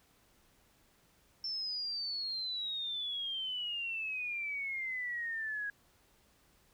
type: exponential sweep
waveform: sine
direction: down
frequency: 5380 to 1645 Hz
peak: -35 dBFS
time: 1.44-5.7 s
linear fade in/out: 2 ms
effects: pink hiss -68 dBFS RMS until 6.73 s